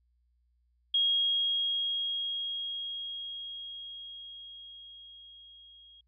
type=tone with level ramp; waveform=sine; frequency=3274 Hz; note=G#7; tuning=25 cents flat; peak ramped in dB=-23 to -53 dBFS; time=0.94-6.01 s; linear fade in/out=5 ms; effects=added 60 Hz sine -68 dBFS peak until 6.07 s